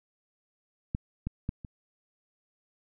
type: clicks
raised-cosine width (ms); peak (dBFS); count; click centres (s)
5; -17 / -19 / -18 / -28; 4; 0.949 / 1.27 / 1.491 / 1.648
effects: none